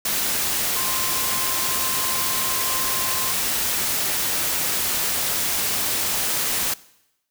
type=tone in noise; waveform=sine; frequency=1050 Hz; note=C6; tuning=6 cents sharp; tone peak=-31 dBFS; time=0.76-3.32 s; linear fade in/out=5 ms; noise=white; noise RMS=-23 dBFS; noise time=0.05-6.74 s; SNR=-11 dB; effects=noise-tail reverb RT60 0.9 s tail -21 dB re dry